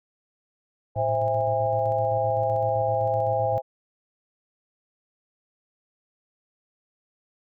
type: chord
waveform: sine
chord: C augmented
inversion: none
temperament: equal with one note detuned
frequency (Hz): 523.3 / 659.3 / 813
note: C5 / E5 / G#5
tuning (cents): 0 / 0 / -37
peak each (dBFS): -26 / -26 / -26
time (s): 0.95-3.62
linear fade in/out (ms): 50
type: tone with tremolo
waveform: triangle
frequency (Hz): 110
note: A2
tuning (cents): 0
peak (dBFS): -26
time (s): 0.96-3.58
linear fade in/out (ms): 0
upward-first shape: square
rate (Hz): 7.8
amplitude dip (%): 40
effects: none